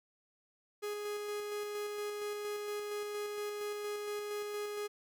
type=tone with tremolo; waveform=45% pulse; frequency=415.3 Hz; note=G#4; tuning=in tune; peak=-36 dBFS; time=0.82-4.88 s; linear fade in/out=20 ms; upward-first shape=square; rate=4.3 Hz; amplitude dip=25%; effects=none